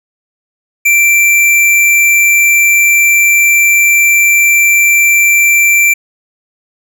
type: tone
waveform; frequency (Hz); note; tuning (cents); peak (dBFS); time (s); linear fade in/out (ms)
square; 2349; D7; 0; -6; 0.85-5.94; 10
effects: none